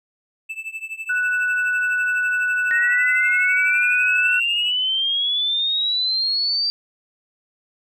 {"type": "tone with tremolo", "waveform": "triangle", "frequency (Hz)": 2637, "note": "E7", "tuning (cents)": 0, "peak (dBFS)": -23, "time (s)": [0.49, 4.72], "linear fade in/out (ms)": 10, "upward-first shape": "triangle", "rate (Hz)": 12, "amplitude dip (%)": 95}
{"type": "tone", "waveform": "sine", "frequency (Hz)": 1480, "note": "F#6", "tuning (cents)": 0, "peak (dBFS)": -18, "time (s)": [1.09, 4.4], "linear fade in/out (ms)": 10}
{"type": "exponential sweep", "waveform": "sine", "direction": "up", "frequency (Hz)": [1850, 4699], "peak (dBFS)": -18, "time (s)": [2.71, 6.7], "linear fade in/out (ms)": 0}
{"effects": []}